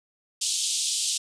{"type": "band-pass noise", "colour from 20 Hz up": "white", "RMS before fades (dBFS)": -27, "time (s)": [0.41, 1.18], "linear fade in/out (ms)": 10, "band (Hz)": [3000, 9100], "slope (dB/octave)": 48, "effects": []}